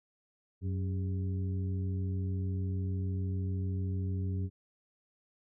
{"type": "harmonic tone with a mistuned harmonic", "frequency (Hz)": 93.3, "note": "F#2", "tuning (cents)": 15, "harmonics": [1, 2, 3, 4], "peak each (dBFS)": [-31, -40, -45, -48], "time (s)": [0.61, 4.5], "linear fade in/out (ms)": 50, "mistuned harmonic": 4, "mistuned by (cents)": 120, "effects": []}